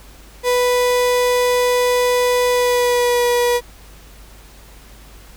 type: tone with pitch glide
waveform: 35% pulse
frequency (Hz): 493.9 to 484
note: B4 to B4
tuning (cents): 0 to -35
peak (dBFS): -12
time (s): 0.43-3.61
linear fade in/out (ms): 50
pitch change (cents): -35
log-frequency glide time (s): 2.49-3.24
effects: added 50 Hz sine -41 dBFS peak until 5.36 s + pink hiss -45 dBFS RMS until 5.36 s